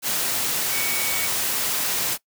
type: tone in noise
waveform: sine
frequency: 2246 Hz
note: C#7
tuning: 22 cents sharp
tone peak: -29 dBFS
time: 0.7-1.3 s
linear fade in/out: 50 ms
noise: white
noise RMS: -24 dBFS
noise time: 0.02-2.18 s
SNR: -8 dB
effects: noise-tail reverb RT60 0.1 s tail -20 dB re dry + high-pass 100 Hz 12 dB/octave